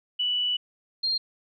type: tone pair in turn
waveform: sine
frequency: 2960 / 4206 Hz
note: F#7 / C8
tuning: 0 / +8 cents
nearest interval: tritone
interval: 608 cents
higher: second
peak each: -23 dBFS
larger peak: neither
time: 0.19-0.57 / 1.03-1.18 s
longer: first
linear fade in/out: 10 ms
effects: none